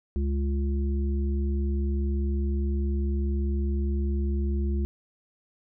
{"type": "harmonic tone", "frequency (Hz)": 69.6, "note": "C#2", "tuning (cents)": 8, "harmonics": [1, 3, 5], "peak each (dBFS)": [-24, -33, -36], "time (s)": [0.16, 4.85], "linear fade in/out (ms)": 0, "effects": []}